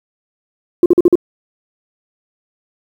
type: tone bursts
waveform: sine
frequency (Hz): 350.9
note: F4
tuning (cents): +8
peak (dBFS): -3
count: 5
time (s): 0.83-1.155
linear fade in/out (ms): 2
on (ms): 29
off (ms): 45
effects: tanh soft clip ceiling 0 dBFS + 7-bit